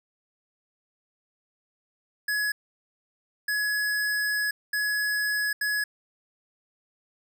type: tone bursts at uneven times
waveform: square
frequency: 1687 Hz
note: G#6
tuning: 27 cents sharp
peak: -25 dBFS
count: 4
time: 2.28-2.52 / 3.48-4.51 / 4.73-5.53 / 5.61-5.84 s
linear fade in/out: 5 ms
effects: none